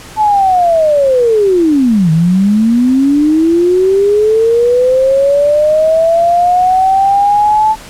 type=linear two-way sweep; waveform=sine; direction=down then up; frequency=876 to 155.56 to 876 Hz; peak=-6 dBFS; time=0.16-7.76 s; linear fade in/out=50 ms; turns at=2.11 s; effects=pink hiss -32 dBFS RMS until 7.89 s + low-pass 11000 Hz 12 dB/octave